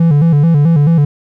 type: tone with vibrato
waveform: triangle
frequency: 155.56 Hz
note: D#3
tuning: in tune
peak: -4 dBFS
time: 0-1.05 s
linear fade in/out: 5 ms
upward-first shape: square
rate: 4.6 Hz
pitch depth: 120 cents each way
effects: none